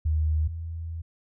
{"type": "tone pair in turn", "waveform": "sine", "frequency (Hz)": [77.78, 82.41], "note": ["D#2", "E2"], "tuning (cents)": [0, 0], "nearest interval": "minor second", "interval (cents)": 100, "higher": "second", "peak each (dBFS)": [-21, -31], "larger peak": "first", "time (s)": [[0.05, 0.48], [0.48, 1.02]], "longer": "second", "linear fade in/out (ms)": 10, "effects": []}